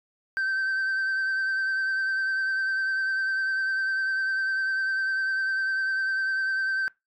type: tone with vibrato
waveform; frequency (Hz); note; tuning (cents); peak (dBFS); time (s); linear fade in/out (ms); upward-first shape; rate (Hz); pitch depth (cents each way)
sine; 1552; G6; -18; -21; 0.37-6.88; 0; sine; 10; 22
effects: noise-tail reverb RT60 0.2 s tail -24 dB re dry + tanh soft clip ceiling -23 dBFS